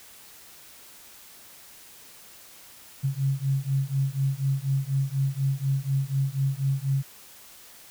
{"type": "beating tone pair", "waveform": "sine", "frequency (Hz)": [134.3, 138.4], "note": ["C3", "C#3"], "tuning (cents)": [46, -2], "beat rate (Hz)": 4.1, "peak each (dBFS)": -26, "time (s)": [3.03, 7.03], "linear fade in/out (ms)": 20, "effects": ["white hiss -49 dBFS RMS until 7.9 s"]}